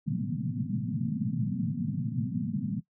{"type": "band-pass noise", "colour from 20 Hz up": "pink", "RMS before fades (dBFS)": -31, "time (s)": [0.06, 2.81], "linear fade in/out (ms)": 20, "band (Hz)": [110, 250], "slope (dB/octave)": 96, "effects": ["noise-tail reverb RT60 0.1 s tail -18 dB re dry"]}